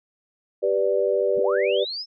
sine chord, G major, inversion none, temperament equal, 392 / 493.9 / 587.3 Hz, G4 / B4 / D5, 0 / 0 / 0 cents, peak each -23 dBFS, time 0.62-1.85 s, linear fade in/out 20 ms
sine linear sweep, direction up, 36.5 to 5350 Hz, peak -28 dBFS, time 1.36-2.06 s, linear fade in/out 50 ms
effects none

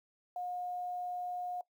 sine tone with quantisation, 718 Hz, F5, 48 cents sharp, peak -36 dBFS, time 0.36-1.61 s, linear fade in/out 2 ms, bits 11, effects noise-tail reverb RT60 0.1 s tail -20 dB re dry

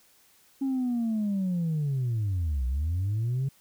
sine linear two-way sweep, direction down then up, 274.6 to 60.4 to 139.1 Hz, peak -23 dBFS, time 0.61-3.49 s, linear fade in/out 10 ms, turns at 2.66 s, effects tanh soft clip ceiling -23 dBFS + white hiss -61 dBFS RMS until 3.6 s

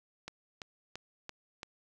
click train, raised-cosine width 0.2 ms, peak -24 dBFS, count 5, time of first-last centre 0.28-1.631 s, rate 2.96 Hz, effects none

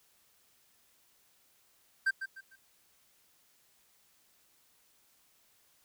triangle tone with echo, 1568 Hz, G6, in tune, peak -23 dBFS, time 2.06-2.11 s, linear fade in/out 10 ms, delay 150 ms, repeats 3, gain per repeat -10 dB, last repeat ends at 2.56 s, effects white hiss -68 dBFS RMS until 5.84 s

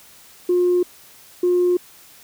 sine tone pair in turn, 356.7 / 356.7 Hz, F4 / F4, +37 / +37 cents, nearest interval unison, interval 0 cents, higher neither, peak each -13 dBFS, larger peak neither, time 0.49-0.83 / 1.43-1.77 s, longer neither, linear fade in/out 5 ms, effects tanh soft clip ceiling -10 dBFS + white hiss -47 dBFS RMS until 2.23 s

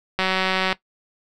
click train, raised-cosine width 0.3 ms, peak -5 dBFS, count 102, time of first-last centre 0.19-0.727 s, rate 188 Hz, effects noise-tail reverb RT60 0.1 s tail -17 dB re dry

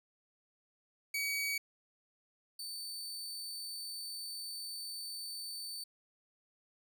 sawtooth tone pair in turn, 2265 / 4544 Hz, C#7 / C#8, +37 / +42 cents, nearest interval octave, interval 1205 cents, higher second, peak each -30 / -38 dBFS, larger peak first, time 1.14-1.58 / 2.59-5.84 s, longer second, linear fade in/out 5 ms, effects none

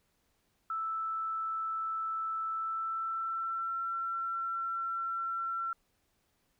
sine tone with pitch glide, 1318.5 to 1352.4 Hz, E6 to E6, 0 to +44 cents, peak -32 dBFS, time 0.7-5.73 s, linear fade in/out 2 ms, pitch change +44 cents, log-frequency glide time 2.51-3.86 s, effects pink hiss -75 dBFS RMS until 6.59 s

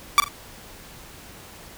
sawtooth tone with echo, 1156 Hz, D6, 28 cents flat, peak -7 dBFS, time 0.18-0.2 s, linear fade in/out 0 ms, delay 41 ms, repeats 2, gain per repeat -11 dB, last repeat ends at 0.282 s, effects pink hiss -44 dBFS RMS until 1.77 s

